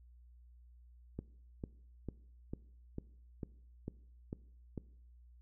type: click train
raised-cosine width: 3 ms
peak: -27 dBFS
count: 9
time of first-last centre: 1.19-4.777 s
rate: 2.23 Hz
effects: noise-tail reverb RT60 0.7 s tail -21 dB re dry + added 60 Hz sine -57 dBFS peak until 5.41 s